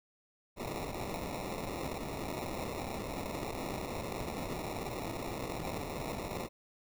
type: noise with sample-and-hold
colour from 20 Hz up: blue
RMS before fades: -39 dBFS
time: 0.56-6.49 s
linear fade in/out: 50 ms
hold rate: 1575 Hz
effects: none